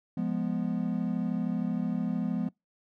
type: chord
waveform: triangle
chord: F diminished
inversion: none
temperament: equal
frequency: 174.61 / 207.7 / 246.9 Hz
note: F3 / Ab3 / Cb4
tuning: 0 / 0 / 0 cents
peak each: -30 dBFS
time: 0.17-2.49 s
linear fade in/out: 5 ms
effects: noise-tail reverb RT60 0.2 s tail -25 dB re dry